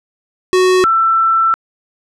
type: tone pair in turn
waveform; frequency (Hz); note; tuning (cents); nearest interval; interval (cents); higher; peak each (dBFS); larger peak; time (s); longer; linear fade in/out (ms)
square / sine; 369.6 / 1335.1; F#4 / E6; -2 / +22; octave + minor seventh; 2224; second; -9; neither; 0.53-0.84 / 0.84-1.54; second; 0
effects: low-pass 8000 Hz 12 dB/octave